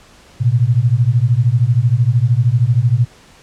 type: beating tone pair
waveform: sine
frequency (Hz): 113.7 / 126.7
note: A#2 / B2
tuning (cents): -43 / +45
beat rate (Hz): 13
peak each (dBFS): -13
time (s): 0.4-3.06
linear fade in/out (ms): 20
effects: pink hiss -45 dBFS RMS until 3.42 s + low-pass 8000 Hz 12 dB/octave